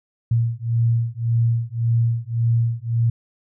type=beating tone pair; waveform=sine; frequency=115.4 / 117.2 Hz; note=A#2 / A#2; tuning=-17 / +10 cents; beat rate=1.8 Hz; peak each=-20 dBFS; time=0.31-3.1 s; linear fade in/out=5 ms; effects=none